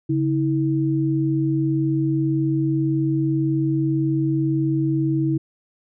sine tone pair together, 140 / 321.8 Hz, C#3 / E4, +18 / -42 cents, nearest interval octave + major second, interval 1440 cents, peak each -21 / -20 dBFS, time 0.09-5.38 s, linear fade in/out 10 ms, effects none

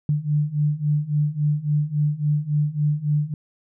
sine beating tone pair, 146.83 / 150.43 Hz, D3 / D3, 0 / +42 cents, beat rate 3.6 Hz, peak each -23 / -21 dBFS, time 0.09-3.34 s, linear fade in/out 2 ms, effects none

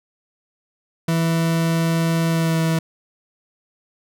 40% pulse tone with pitch glide, 164.81 to 162.54 Hz, E3 to E3, 0 to -24 cents, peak -16 dBFS, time 1.08-2.79 s, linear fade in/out 5 ms, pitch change -24 cents, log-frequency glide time 2.28-2.58 s, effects none

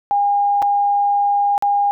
sine tone with dropouts, 811 Hz, G#5, 41 cents flat, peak -13 dBFS, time 0.11-1.91 s, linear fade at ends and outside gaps 0 ms, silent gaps 0.62-0.625 / 1.579-1.624 s, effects none

